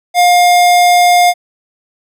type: tone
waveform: square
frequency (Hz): 709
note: F5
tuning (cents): +26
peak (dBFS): -6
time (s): 0.14-1.34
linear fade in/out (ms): 50
effects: resampled to 32000 Hz